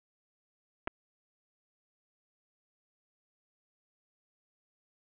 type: clicks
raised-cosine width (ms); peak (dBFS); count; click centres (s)
0.5; -19; 2; 0.874 / 0.877
effects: resampled to 8000 Hz + 10-bit